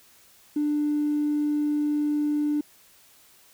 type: tone with tanh clipping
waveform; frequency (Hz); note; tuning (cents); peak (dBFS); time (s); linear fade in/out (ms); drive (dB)
triangle; 296.4; D4; +16; -21; 0.56-2.61; 5; 1
effects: white hiss -56 dBFS RMS until 3.53 s